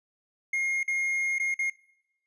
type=tone with dropouts; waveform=triangle; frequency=2139 Hz; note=C7; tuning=38 cents sharp; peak=-23 dBFS; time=0.53-1.7 s; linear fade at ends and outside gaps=5 ms; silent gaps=0.832-0.878 / 1.385-1.397 / 1.543-1.59 s; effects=noise-tail reverb RT60 0.9 s tail -22 dB re dry + resampled to 24000 Hz